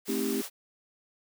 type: high-pass noise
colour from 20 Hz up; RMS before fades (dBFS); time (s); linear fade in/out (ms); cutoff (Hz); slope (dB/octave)
white; -38; 0.05-0.5; 50; 380; 96
type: chord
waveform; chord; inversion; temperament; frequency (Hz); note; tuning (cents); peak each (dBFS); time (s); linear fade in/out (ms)
sine; A half-diminished seventh; none; just; 220 / 264 / 316.8 / 396; A3 / C4 / Eb4 / G4; 0 / +16 / +31 / +18; -33 / -32 / -36 / -32; 0.08-0.42; 10
effects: none